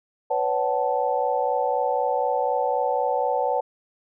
sine tone cluster, 500 / 564 / 753 / 876 Hz, B4 / C#5 / F#5 / A5, +21 / +30 / +30 / -8 cents, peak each -26 dBFS, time 0.3-3.61 s, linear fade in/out 10 ms, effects none

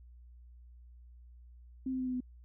sine tone with pitch steps, 261.6 / 258.9 / 256.2 / 253.6 / 250.9 Hz, C4 / C4 / C4 / B3 / B3, 0 / -18 / -36 / +46 / +28 cents, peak -32 dBFS, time 1.86-2.205 s, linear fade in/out 5 ms, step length 69 ms, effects added 60 Hz sine -52 dBFS peak until 2.44 s

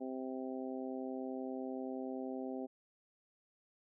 harmonic tone, 130.4 Hz, C3, 5 cents flat, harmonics 2 / 3 / 4 / 5 / 6, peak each -41 / -45 / -47 / -49 / -51 dBFS, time 0-2.67 s, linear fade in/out 20 ms, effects none

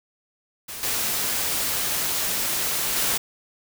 white noise with level steps, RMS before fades -35 / -25 / -23 dBFS, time 0.68-3.18 s, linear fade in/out 10 ms, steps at 0.83 / 2.96 s, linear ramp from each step 2 ms, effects none

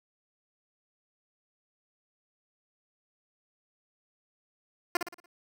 10% pulse tone with echo, 349.2 Hz, F4, in tune, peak -15 dBFS, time 4.95-4.97 s, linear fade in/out 2 ms, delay 58 ms, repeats 5, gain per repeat -7 dB, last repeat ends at 5.26 s, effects none

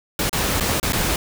pink noise with dropouts, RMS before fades -21 dBFS, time 0.19-1.16 s, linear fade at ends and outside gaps 2 ms, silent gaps 0.295-0.329 / 0.6-0.607 / 0.799-0.829 / 0.923-0.931 s, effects none

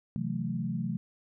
sine chord, F# half-diminished seventh, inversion second, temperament equal, 130.81 / 164.81 / 185 / 220 Hz, C3 / E3 / F#3 / A3, 0 / 0 / 0 / 0 cents, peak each -36 / -35 / -35 / -35 dBFS, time 0.16-0.97 s, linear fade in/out 0 ms, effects none

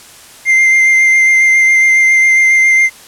triangle tone with vibrato, 2093 Hz, C7, in tune, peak -4 dBFS, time 0.45-2.9 s, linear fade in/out 50 ms, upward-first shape sine, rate 7.3 Hz, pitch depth 14 cents each way, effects white hiss -37 dBFS RMS until 3.07 s + low-pass 11000 Hz 12 dB/octave

